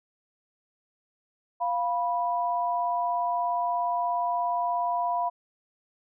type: tone pair together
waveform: sine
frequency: 698.5 / 981.6 Hz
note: F5 / B5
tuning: 0 / -11 cents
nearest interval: tritone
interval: 589 cents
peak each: -27 dBFS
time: 1.6-5.3 s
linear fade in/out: 20 ms
effects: none